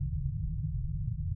white low-pass noise, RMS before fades -33 dBFS, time 0-1.35 s, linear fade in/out 10 ms, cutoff 160 Hz, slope 96 dB/octave, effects none

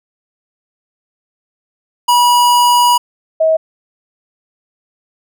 square / sine tone pair in turn, 970 / 639.2 Hz, B5 / D#5, -31 / +47 cents, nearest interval perfect fifth, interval 722 cents, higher first, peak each -8 dBFS, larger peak neither, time 2.08-2.98 / 3.4-3.57 s, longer first, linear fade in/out 10 ms, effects none

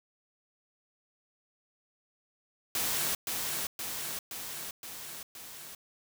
white noise with echo, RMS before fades -31 dBFS, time 2.75-3.15 s, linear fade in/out 2 ms, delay 520 ms, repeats 5, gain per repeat -3 dB, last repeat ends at 5.75 s, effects none

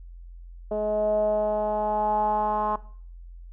10% pulse tone with low-pass filter sweep, 211.7 Hz, G#3, 33 cents sharp, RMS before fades -25 dBFS, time 0.71-2.76 s, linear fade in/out 5 ms, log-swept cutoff 560 to 1000 Hz, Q 6.2, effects noise-tail reverb RT60 0.5 s tail -18 dB re dry + added 43 Hz sine -40 dBFS peak until 3.52 s

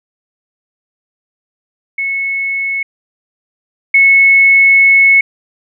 sine tone pair in turn, 2197 / 2197 Hz, C#7 / C#7, -16 / -16 cents, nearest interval unison, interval 0 cents, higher neither, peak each -14 / -4 dBFS, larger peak second, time 1.98-2.83 / 3.94-5.21 s, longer second, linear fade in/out 5 ms, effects none

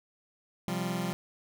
sawtooth chord, C suspended fourth, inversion none, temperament just, 130.81 / 174.42 / 196.22 Hz, C3 / F3 / G3, 0 / -2 / +2 cents, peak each -35 / -29 / -30 dBFS, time 0.68-1.13 s, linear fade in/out 0 ms, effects none

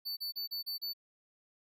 square tone bursts, 4500 Hz, C#8, 25 cents sharp, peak -36 dBFS, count 6, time 0.05-0.935 s, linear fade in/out 20 ms, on 120 ms, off 33 ms, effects none

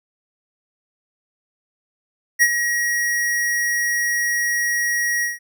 square tone with ADSR envelope, 1900 Hz, A#6, 33 cents sharp, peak -10 dBFS, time 2.39-5.39 s, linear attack 32 ms, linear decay 54 ms, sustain -9 dB, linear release 160 ms, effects none

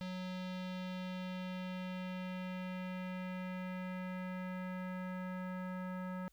square tone with low-pass filter sweep, 184 Hz, F#3, 9 cents flat, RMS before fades -42 dBFS, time 0.01-6.28 s, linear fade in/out 0 ms, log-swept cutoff 4000 to 1500 Hz, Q 1.8, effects added 50 Hz sine -69 dBFS peak until 6.32 s + white hiss -75 dBFS RMS until 6.32 s

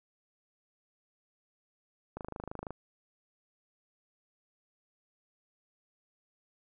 click train, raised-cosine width 1 ms, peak -25 dBFS, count 15, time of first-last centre 2.17-2.706 s, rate 26.1 Hz, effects none

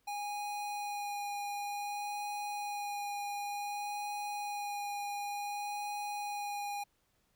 square tone with vibrato, 820 Hz, G#5, 22 cents flat, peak -37 dBFS, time 0.07-6.84 s, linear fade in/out 10 ms, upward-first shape sine, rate 0.55 Hz, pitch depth 10 cents each way, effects pink hiss -75 dBFS RMS until 7.35 s

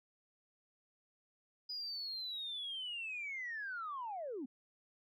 sine linear sweep, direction down, 4978 to 233.1 Hz, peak -39 dBFS, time 1.69-4.46 s, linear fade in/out 10 ms, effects tanh soft clip ceiling -35 dBFS

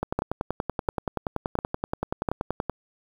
two click trains, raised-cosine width 1 ms, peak -12 / -10 dBFS, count 29 / 4, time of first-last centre 0.03-2.697 / 0.19-2.288 s, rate 10.5 / 1.43 Hz, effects 7-bit

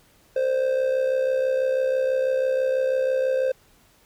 triangle tone with amplitude modulation, 522 Hz, C5, 4 cents flat, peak -15 dBFS, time 0.36-3.52 s, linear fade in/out 5 ms, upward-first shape sine, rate 66.1 Hz, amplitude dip 60%, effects pink hiss -58 dBFS RMS until 4.05 s

